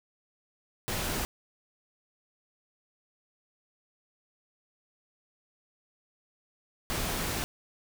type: noise bursts at uneven times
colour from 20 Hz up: pink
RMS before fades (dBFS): -32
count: 2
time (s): 0.88-1.25 / 6.9-7.44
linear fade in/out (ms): 0
effects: none